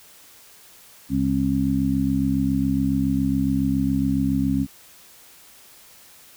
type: harmonic tone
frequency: 67.2 Hz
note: C2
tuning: 47 cents sharp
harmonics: 1 / 2 / 3 / 4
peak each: -29 / -27 / -24 / -21 dBFS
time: 1.09-4.67 s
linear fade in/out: 50 ms
effects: white hiss -49 dBFS RMS until 6.36 s